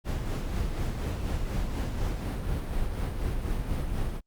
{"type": "noise with tremolo", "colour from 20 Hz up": "brown", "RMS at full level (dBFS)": -28, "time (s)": [0.04, 4.21], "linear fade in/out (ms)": 50, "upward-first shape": "sine", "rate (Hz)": 4.1, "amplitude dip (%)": 40, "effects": ["Opus 48 kbps"]}